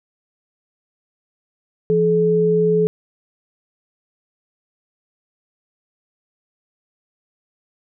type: tone pair together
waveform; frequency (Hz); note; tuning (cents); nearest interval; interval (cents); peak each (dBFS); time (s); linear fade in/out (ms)
sine; 170.38 / 428.2; F3 / A4; -42 / -47; octave + major third; 1595; -19 / -14; 1.9-2.87; 0
effects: none